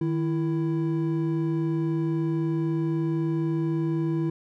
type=tone pair together; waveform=triangle; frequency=155.56 / 331.7 Hz; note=D#3 / E4; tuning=0 / +11 cents; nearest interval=octave + minor second; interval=1311 cents; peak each=-24 dBFS; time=0.01-4.3 s; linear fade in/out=5 ms; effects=none